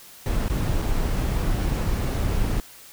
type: noise with dropouts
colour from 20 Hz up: brown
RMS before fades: -23 dBFS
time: 0.26-2.6 s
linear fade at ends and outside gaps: 1 ms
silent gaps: 0.483-0.498 / 0.818-0.822 s
effects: white hiss -46 dBFS RMS until 2.92 s